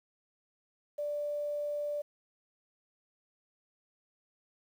sine tone with quantisation, 587.3 Hz, D5, in tune, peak -32 dBFS, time 0.98-2.02 s, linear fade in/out 10 ms, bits 10, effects none

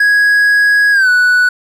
triangle tone with pitch glide, 1661.2 to 1480 Hz, G#6 to F#6, 0 to 0 cents, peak -5 dBFS, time 0-1.49 s, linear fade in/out 5 ms, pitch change -200 cents, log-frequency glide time 0.92-1.09 s, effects none

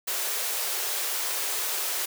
white high-pass noise, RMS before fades -29 dBFS, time 0.07-2.06 s, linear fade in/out 10 ms, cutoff 350 Hz, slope 96 dB/octave, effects none

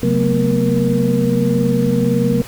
sine tone cluster, 134.2 / 184.8 / 222.7 / 244.2 / 472.8 Hz, C3 / F#3 / A3 / B3 / A#4, +44 / -2 / +21 / -19 / +24 cents, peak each -19 dBFS, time 0.03-2.42 s, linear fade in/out 2 ms, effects added 50 Hz sine -40 dBFS peak until 2.47 s + pink hiss -35 dBFS RMS until 2.47 s

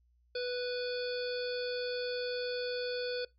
harmonic tone, 493.9 Hz, B4, in tune, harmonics 1 / 3 / 5 / 7 / 9 / 10, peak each -34 / -43 / -47 / -47 / -42 / -51 dBFS, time 0.35-3.25 s, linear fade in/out 5 ms, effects noise-tail reverb RT60 0.2 s tail -23 dB re dry + added 60 Hz sine -66 dBFS peak until 3.38 s

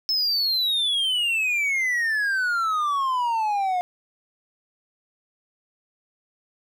triangle exponential sweep, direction down, 5274 to 710 Hz, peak -19 dBFS, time 0.09-3.81 s, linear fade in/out 0 ms, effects none

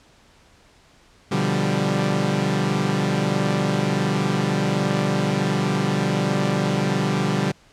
sawtooth chord, G dominant seventh, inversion first, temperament equal, 123.47 / 146.83 / 174.61 / 196 Hz, B2 / D3 / F3 / G3, 0 / 0 / 0 / 0 cents, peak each -24 / -20 / -23 / -19 dBFS, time 1.31-7.52 s, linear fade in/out 10 ms, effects pink hiss -54 dBFS RMS until 7.72 s + low-pass 7000 Hz 12 dB/octave

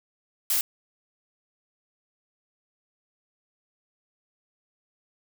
blue noise, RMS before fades -24 dBFS, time 0.5-0.61 s, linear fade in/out 2 ms, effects none

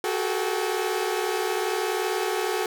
sawtooth tone cluster, 369.9 / 388.2 / 430.6 / 468.9 / 789 Hz, F#4 / G4 / A4 / A#4 / G5, 0 / -17 / -37 / +10 / +11 cents, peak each -24 / -32 / -24 / -33 / -31 dBFS, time 0.04-2.66 s, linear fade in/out 2 ms, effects none

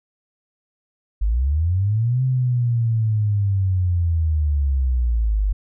sine linear two-way sweep, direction up then down, 47.76 to 130.81 to 47.76 Hz, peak -16 dBFS, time 1.21-5.53 s, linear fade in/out 10 ms, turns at 2.23 s, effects none

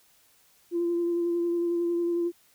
sine tone with vibrato, 343.6 Hz, F4, 28 cents flat, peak -23 dBFS, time 0.71-2.32 s, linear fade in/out 50 ms, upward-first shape sine, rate 11 Hz, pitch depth 17 cents each way, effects tanh soft clip ceiling -19 dBFS + white hiss -62 dBFS RMS until 2.54 s

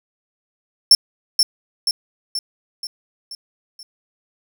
40% pulse tone with echo, 5390 Hz, E8, 38 cents sharp, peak -5 dBFS, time 0.91-0.95 s, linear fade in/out 2 ms, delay 480 ms, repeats 6, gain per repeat -5 dB, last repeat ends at 3.83 s, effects none

